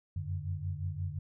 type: tone cluster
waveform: sine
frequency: 89.4 / 95.1 / 146.1 Hz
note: F2 / F#2 / D3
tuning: +41 / +48 / -9 cents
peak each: -37 / -37 / -40 dBFS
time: 0.16-1.19 s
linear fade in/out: 5 ms
effects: none